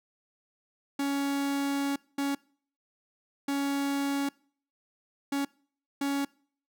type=tone bursts at uneven times; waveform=45% pulse; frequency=279.6 Hz; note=C#4; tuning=15 cents sharp; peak=-27 dBFS; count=5; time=0.99-1.96 / 2.18-2.35 / 3.48-4.29 / 5.32-5.45 / 6.01-6.25 s; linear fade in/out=5 ms; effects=noise-tail reverb RT60 0.5 s tail -24 dB re dry